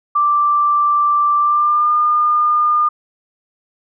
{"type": "tone with pitch glide", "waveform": "sine", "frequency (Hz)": [1174.7, 1211.2], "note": ["D6", "D#6"], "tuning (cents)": [0, -47], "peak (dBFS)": -11, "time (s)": [0.15, 2.89], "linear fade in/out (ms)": 10, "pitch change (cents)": 53, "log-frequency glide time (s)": [1.39, 1.93], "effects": []}